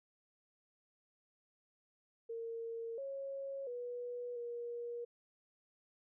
sine tone with pitch steps, 458.9 / 548 / 486.9 / 475.4 Hz, A#4 / C#5 / B4 / A#4, -27 / -20 / -25 / +34 cents, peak -40 dBFS, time 2.29-5.05 s, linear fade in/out 10 ms, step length 690 ms, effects none

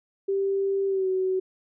sine tone with pitch glide, 392 to 375.2 Hz, G4 to F#4, 0 to +24 cents, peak -22 dBFS, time 0.28-1.4 s, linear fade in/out 10 ms, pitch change -76 cents, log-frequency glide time 0.87-1.08 s, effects none

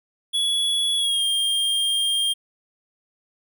square tone with pitch glide, 3381 to 3208 Hz, G#7 to G7, +30 to +39 cents, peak -20 dBFS, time 0.33-2.34 s, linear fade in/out 20 ms, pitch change -91 cents, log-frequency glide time 0.97-1.23 s, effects none

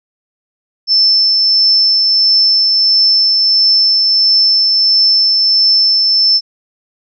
sine tone with tremolo, 5300 Hz, E8, 9 cents sharp, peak -6 dBFS, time 0.87-6.41 s, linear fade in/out 50 ms, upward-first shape triangle, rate 1.5 Hz, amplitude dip 25%, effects none

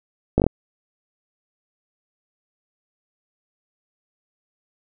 slowing click train, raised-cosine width 2 ms, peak -3 dBFS, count 5, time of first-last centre 0.38-0.466 s, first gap 18 ms, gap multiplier 1.12, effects none

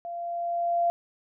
sine tone with level ramp, 689 Hz, F5, 24 cents flat, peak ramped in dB -33 to -20 dBFS, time 0.05-0.9 s, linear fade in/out 0 ms, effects none

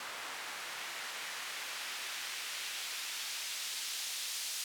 white noise with band-pass filter sweep, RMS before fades -41 dBFS, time 0-4.64 s, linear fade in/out 2 ms, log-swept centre 1300 to 4800 Hz, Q 0.8, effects none

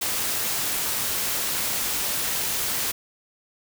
white noise, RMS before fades -26 dBFS, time 0.01-2.92 s, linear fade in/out 10 ms, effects none

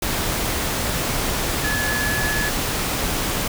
sine tone in noise, 1707 Hz, G#6, 47 cents sharp, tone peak -23 dBFS, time 1.64-2.49 s, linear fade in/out 5 ms, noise pink, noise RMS -23 dBFS, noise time 0.02-3.48 s, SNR -3 dB, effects none

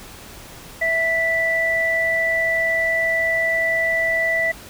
sine tone pair together, 658.4 / 1973 Hz, E5 / B6, -2 / -2 cents, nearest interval octave + perfect fifth, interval 1900 cents, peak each -23 / -18 dBFS, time 0.81-4.52 s, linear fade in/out 10 ms, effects pink hiss -40 dBFS RMS until 4.69 s

